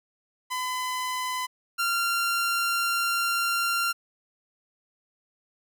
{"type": "tone pair in turn", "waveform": "sawtooth", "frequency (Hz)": [1011, 1382.4], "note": ["B5", "F6"], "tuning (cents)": [40, -18], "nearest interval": "perfect fourth", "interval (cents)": 542, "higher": "second", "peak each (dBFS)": [-24, -20], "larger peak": "second", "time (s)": [[0.5, 1.47], [1.78, 3.93]], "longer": "second", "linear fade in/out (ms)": 20, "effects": []}